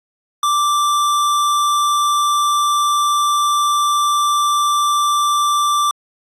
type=tone; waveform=square; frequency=1174.7 Hz; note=D6; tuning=in tune; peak=-14 dBFS; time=0.43-5.91 s; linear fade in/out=2 ms; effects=low-pass 12000 Hz 12 dB/octave + AAC 64 kbps